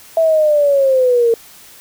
sine linear sweep, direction down, 659.3 to 454.8 Hz, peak -9 dBFS, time 0.17-1.34 s, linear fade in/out 2 ms, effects white hiss -41 dBFS RMS until 1.8 s

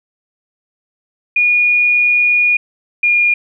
sine tone pair in turn, 2443 / 2423 Hz, D#7 / D#7, -32 / -47 cents, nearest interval unison, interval 15 cents, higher first, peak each -9 dBFS, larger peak neither, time 1.36-2.57 / 3.03-3.34 s, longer first, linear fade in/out 5 ms, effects none

